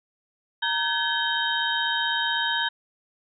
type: tone cluster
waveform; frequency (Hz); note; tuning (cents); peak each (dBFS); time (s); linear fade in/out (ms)
sine; 927 / 1537 / 1693 / 3126 / 3752; A#5 / G6 / G#6 / G7 / A#7; -10 / -35 / +33 / -6 / +11; -29; 0.62-2.69; 10
effects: none